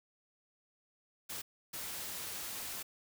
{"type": "noise bursts at uneven times", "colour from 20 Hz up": "white", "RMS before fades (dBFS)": -42, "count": 2, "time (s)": [[1.29, 1.42], [1.73, 2.83]], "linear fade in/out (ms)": 10, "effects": []}